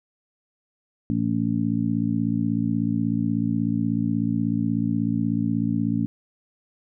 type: harmonic tone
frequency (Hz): 56.4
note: A1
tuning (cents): +44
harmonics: 2 / 3 / 4 / 5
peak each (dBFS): -28 / -28 / -24 / -26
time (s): 1.1-6.06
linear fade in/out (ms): 0
effects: none